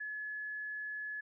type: tone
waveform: sine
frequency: 1706 Hz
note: G#6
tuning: 46 cents sharp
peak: -38 dBFS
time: 0-1.21 s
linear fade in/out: 10 ms
effects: none